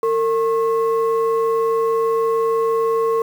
sine tone pair together, 454.4 / 1084.8 Hz, A#4 / C#6, -44 / -38 cents, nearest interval octave + minor third, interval 1506 cents, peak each -15 / -21 dBFS, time 0.03-3.22 s, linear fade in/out 2 ms, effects tanh soft clip ceiling -10 dBFS + 7-bit

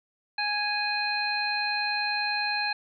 harmonic tone, 830 Hz, G#5, 1 cent flat, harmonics 1 / 2 / 3 / 5, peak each -31 / -31 / -31 / -31 dBFS, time 0.38-2.73 s, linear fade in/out 5 ms, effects none

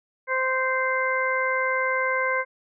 harmonic tone, 520 Hz, C5, 11 cents flat, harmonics 1 / 2 / 3 / 4, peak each -27 / -27 / -27 / -27 dBFS, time 0.27-2.45 s, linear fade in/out 50 ms, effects none

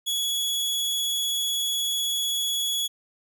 sawtooth tone, 3371 Hz, G#7, 25 cents sharp, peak -21 dBFS, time 0.06-2.88 s, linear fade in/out 20 ms, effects none

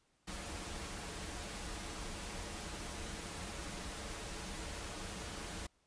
pink noise with comb filter, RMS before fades -44 dBFS, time 0.27-5.67 s, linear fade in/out 10 ms, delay 7.8 ms, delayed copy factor -0.5, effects pink hiss -75 dBFS RMS until 5.86 s + resampled to 22050 Hz

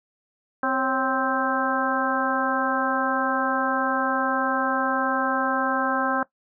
harmonic tone with a mistuned harmonic, 261.6 Hz, C4, in tune, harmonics 1 / 2 / 3 / 4 / 5 / 6, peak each -28 / -28 / -28 / -28 / -28 / -28 dBFS, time 0.63-6.23 s, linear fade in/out 2 ms, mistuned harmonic 2, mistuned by +68 cents, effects noise-tail reverb RT60 0.1 s tail -19 dB re dry

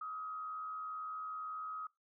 sine tone with frequency modulation, 1264 Hz, D#6, 27 cents sharp, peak -40 dBFS, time 0.01-1.87 s, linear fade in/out 5 ms, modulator 85 Hz, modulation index 0.49, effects noise-tail reverb RT60 0.2 s tail -22 dB re dry

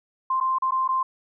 sine tone with dropouts, 1046.5 Hz, C6, in tune, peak -20 dBFS, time 0.3-1.03 s, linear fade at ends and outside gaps 5 ms, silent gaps 0.402-0.409 / 0.585-0.621 / 0.709-0.719 / 0.878-0.888 s, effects none

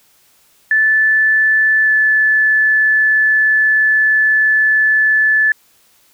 sine tone with pitch glide, 1748 to 1736.9 Hz, A6 to A6, -12 to -23 cents, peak -9 dBFS, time 0.71-5.52 s, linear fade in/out 2 ms, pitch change -11 cents, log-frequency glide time 1.83-1.9 s, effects white hiss -53 dBFS RMS until 6.13 s

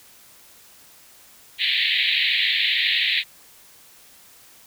white band-pass noise, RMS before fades -21 dBFS, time 1.58-3.24 s, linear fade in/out 50 ms, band 1800 to 4100 Hz, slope 96 dB/octave, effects white hiss -50 dBFS RMS until 4.66 s

